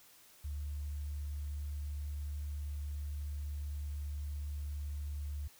sine tone, 73 Hz, D2, 10 cents flat, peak -36 dBFS, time 0.44-5.48 s, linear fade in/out 10 ms, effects tanh soft clip ceiling -32 dBFS + white hiss -61 dBFS RMS until 5.59 s

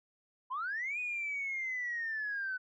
sine linear two-way sweep, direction up then down, 971 to 2491 to 1493 Hz, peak -33 dBFS, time 0.5-2.58 s, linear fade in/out 20 ms, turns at 0.99 s, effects tanh soft clip ceiling -29 dBFS

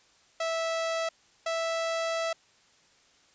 sawtooth tone pair in turn, 656 / 658.4 Hz, E5 / E5, -9 / -2 cents, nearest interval unison, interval 7 cents, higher second, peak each -24 dBFS, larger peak neither, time 0.4-1.09 / 1.46-2.33 s, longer second, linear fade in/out 5 ms, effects white hiss -62 dBFS RMS until 3.34 s + resampled to 16000 Hz

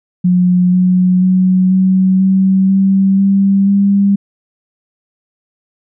sine tone with pitch steps, 180 / 182.62 / 185.27 / 187.97 / 190.7 / 193.48 / 196.29 / 199.15 Hz, F#3 / F#3 / F#3 / F#3 / G3 / G3 / G3 / G3, -47 / -22 / +3 / +28 / -47 / -22 / +3 / +28 cents, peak -7 dBFS, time 0.24-4.16 s, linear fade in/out 10 ms, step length 490 ms, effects none

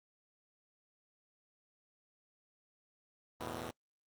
5% pulse chord, E suspended fourth, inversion none, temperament equal, 82.41 / 110 / 123.47 Hz, E2 / A2 / B2, 0 / 0 / 0 cents, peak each -34 dBFS, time 3.4-3.71 s, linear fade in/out 5 ms, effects noise-tail reverb RT60 0.1 s tail -26 dB re dry + Opus 32 kbps

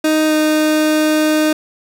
30% pulse tone with pitch glide, 311.1 to 308.2 Hz, D#4 to D#4, 0 to -16 cents, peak -9 dBFS, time 0.04-1.53 s, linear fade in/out 5 ms, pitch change -16 cents, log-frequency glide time 0.27-0.33 s, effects none

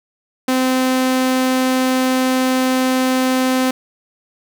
sawtooth tone, 258.1 Hz, C4, 23 cents flat, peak -10 dBFS, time 0.48-3.71 s, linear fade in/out 5 ms, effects none

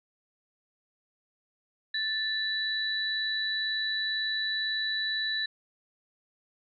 sine tone pair together, 1760 / 3951 Hz, A6 / B7, 0 / 0 cents, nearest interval octave + major second, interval 1400 cents, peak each -31 / -30 dBFS, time 1.94-5.46 s, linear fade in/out 5 ms, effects none

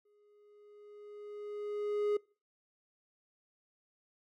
triangle tone with exponential growth, 415.3 Hz, G#4, in tune, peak -25 dBFS, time 0.05-2.17 s, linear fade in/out 5 ms, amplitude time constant 460 ms, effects noise-tail reverb RT60 0.4 s tail -25 dB re dry

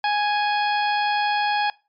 harmonic tone with a mistuned harmonic, 830.6 Hz, G#5, in tune, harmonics 1 / 2 / 3 / 4 / 5 / 6, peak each -20 / -26 / -30 / -32 / -34 / -36 dBFS, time 0.04-1.7 s, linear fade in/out 2 ms, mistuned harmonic 5, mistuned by +58 cents, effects noise-tail reverb RT60 0.3 s tail -22 dB re dry + MP3 48 kbps

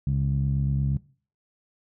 15% pulse tone with low-pass filter, 68.6 Hz, C#2, 17 cents flat, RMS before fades -24 dBFS, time 0.07-0.97 s, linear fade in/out 0 ms, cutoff 150 Hz, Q 3.2, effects noise-tail reverb RT60 0.4 s tail -19 dB re dry

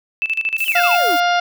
sine tone with tremolo, 2637 Hz, E7, in tune, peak -15 dBFS, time 0.22-0.97 s, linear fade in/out 0 ms, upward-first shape square, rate 13 Hz, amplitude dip 80%
violet noise, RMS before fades -29 dBFS, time 0.58-1.2 s, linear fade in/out 2 ms
triangle exponential sweep, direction down, 3300 to 277.2 Hz, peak -20 dBFS, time 0.65-1.17 s, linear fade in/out 20 ms
harmonic tone, 703 Hz, F5, 11 cents sharp, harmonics 1 / 2 / 3 / 4 / 5 / 6 / 7 / 8, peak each -15 / -19 / -27 / -26 / -29 / -33 / -34 / -35 dBFS, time 0.75-1.4 s, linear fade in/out 5 ms
effects none

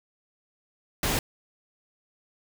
pink noise, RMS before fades -26 dBFS, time 1.03-1.19 s, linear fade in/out 2 ms, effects none

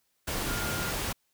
sine tone in noise, 1411 Hz, F6, 17 cents sharp, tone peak -36 dBFS, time 0.48-0.91 s, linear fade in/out 10 ms, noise pink, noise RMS -32 dBFS, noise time 0.27-1.13 s, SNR -7 dB, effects white hiss -74 dBFS RMS until 1.33 s

